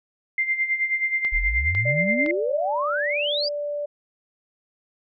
sine tone with tremolo, 2093 Hz, C7, in tune, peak -18 dBFS, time 0.38-2.31 s, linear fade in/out 2 ms, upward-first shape sine, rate 9.4 Hz, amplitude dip 70%
clicks, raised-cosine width 0.3 ms, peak -19 dBFS, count 3, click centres 1.249 / 1.75 / 2.262 s
sine exponential sweep, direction up, 35.49 to 5000 Hz, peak -23 dBFS, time 1.32-3.49 s, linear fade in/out 10 ms
sine tone with pitch glide, 590 to 584.9 Hz, D5 to D5, +8 to -7 cents, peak -25 dBFS, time 1.85-3.86 s, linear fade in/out 10 ms, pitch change -15 cents, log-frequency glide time 2.15-3.04 s
effects none

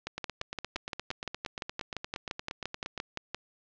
two click trains, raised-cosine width 0.2 ms, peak -18 / -16 dBFS, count 25 / 20, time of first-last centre 0.18-2.977 / 0.07-3.346 s, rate 8.58 / 5.8 Hz, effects low-pass 5000 Hz 12 dB/octave

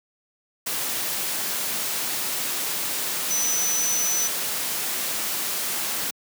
sine tone in noise, 6000 Hz, F#8, 23 cents sharp, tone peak -22 dBFS, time 3.3-4.28 s, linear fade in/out 10 ms, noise white, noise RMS -27 dBFS, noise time 0.66-6.11 s, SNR +2 dB, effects high-pass 150 Hz 12 dB/octave

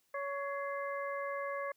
harmonic tone with a mistuned harmonic, 560 Hz, C#5, 18 cents sharp, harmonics 1 / 2 / 3 / 4, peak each -38 / -40 / -45 / -46 dBFS, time 0.14-1.72 s, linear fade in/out 5 ms, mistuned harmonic 4, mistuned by -130 cents, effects white hiss -75 dBFS RMS until 1.76 s

